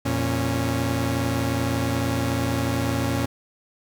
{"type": "tone cluster", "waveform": "sawtooth", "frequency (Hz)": [85.3, 116.6, 275.6], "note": ["F2", "A#2", "C#4"], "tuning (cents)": [-40, 1, -10], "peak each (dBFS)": [-25, -21, -22], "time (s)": [0.05, 3.26], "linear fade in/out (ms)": 10, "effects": []}